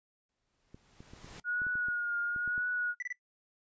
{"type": "noise with exponential growth", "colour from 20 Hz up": "pink", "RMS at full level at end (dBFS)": -47, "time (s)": [0.29, 1.4], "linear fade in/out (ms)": 2, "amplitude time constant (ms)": 240}
{"type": "clicks", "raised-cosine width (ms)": 3, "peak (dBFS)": -36, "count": 11, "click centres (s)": [0.745, 1.005, 1.135, 1.245, 1.618, 1.667, 1.755, 1.885, 2.362, 2.477, 2.579]}
{"type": "tone with vibrato", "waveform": "sine", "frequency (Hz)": 1443, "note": "F#6", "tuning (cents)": -44, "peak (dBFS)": -30, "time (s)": [1.44, 2.95], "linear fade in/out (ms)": 50, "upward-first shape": "triangle", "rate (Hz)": 1, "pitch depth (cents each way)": 40}
{"type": "tone bursts", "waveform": "triangle", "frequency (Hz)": 1975.5, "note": "B6", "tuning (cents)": 0, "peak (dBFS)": -33, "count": 3, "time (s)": [3, 3.126], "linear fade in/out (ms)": 2, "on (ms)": 24, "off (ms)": 27}
{"effects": ["noise-tail reverb RT60 0.1 s tail -18 dB re dry", "resampled to 16000 Hz"]}